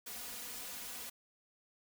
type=noise with comb filter; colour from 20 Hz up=white; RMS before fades=-45 dBFS; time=0.06-1.1 s; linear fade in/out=10 ms; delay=4.1 ms; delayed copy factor=+0.7; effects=none